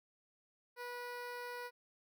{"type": "tone with notch filter", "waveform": "15% pulse", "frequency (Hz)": 487.7, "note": "B4", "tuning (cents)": -22, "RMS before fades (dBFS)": -45, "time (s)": [0.76, 1.71], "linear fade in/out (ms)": 50, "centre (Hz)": 7500, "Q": 1.1, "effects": []}